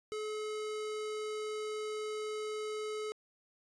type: tone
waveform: square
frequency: 428.1 Hz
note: A4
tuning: 47 cents flat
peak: -37 dBFS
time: 0.12-3.12 s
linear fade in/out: 0 ms
effects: resampled to 22050 Hz